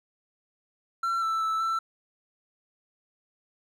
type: tone with pitch steps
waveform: triangle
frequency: 1355 / 1325 / 1315 / 1334 Hz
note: E6 / E6 / E6 / E6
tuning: +47 / +9 / -5 / +20 cents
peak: -23 dBFS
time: 1.03-1.79 s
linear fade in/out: 5 ms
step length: 190 ms
effects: none